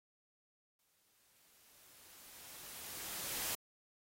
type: noise with exponential growth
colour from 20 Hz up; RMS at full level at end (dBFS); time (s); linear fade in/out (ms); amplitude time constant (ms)
white; -38; 0.79-3.55; 2; 600
effects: AAC 48 kbps